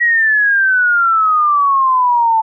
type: exponential sweep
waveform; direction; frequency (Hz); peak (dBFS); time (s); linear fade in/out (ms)
sine; down; 1923 to 880; -9; 0-2.42; 20
effects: none